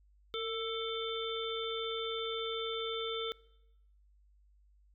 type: harmonic tone with a mistuned harmonic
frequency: 442.7 Hz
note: A4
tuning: 11 cents sharp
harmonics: 1 / 3 / 5 / 7 / 8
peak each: -37 / -42 / -47 / -44 / -40 dBFS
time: 0.34-3.32 s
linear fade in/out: 0 ms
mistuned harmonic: 1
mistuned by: +42 cents
effects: noise-tail reverb RT60 0.9 s tail -22 dB re dry + added 50 Hz sine -62 dBFS peak until 4.94 s